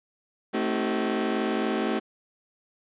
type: chord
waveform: 30% pulse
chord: A diminished seventh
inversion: none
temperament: just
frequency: 220 / 264 / 316.8 / 380.2 Hz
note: A3 / C4 / Eb4 / Gb4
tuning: 0 / +16 / +31 / +47 cents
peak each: -26 / -29 / -29 / -27 dBFS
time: 0.53-2 s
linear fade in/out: 20 ms
effects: resampled to 8000 Hz + 9-bit